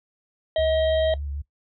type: harmonic tone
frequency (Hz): 636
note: D#5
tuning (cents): +38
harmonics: 1 / 3 / 5 / 6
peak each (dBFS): -19 / -37 / -33 / -38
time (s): 0.56-1.14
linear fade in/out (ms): 2
type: tone with vibrato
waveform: sine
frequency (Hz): 71.3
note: C#2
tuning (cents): +49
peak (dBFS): -28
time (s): 0.58-1.42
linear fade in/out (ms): 10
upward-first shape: triangle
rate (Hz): 6.5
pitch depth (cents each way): 35
effects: noise-tail reverb RT60 0.1 s tail -18 dB re dry